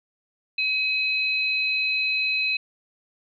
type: tone pair together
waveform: sine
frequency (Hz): 2543 / 4028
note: D#7 / B7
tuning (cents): +37 / +33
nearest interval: minor sixth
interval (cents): 796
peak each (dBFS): -22 / -28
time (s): 0.58-2.57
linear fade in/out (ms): 5
effects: none